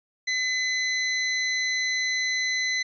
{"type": "tone", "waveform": "sawtooth", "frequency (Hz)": 2025, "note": "B6", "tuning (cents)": 43, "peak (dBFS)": -20, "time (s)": [0.27, 2.83], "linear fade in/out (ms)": 10, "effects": ["resampled to 16000 Hz"]}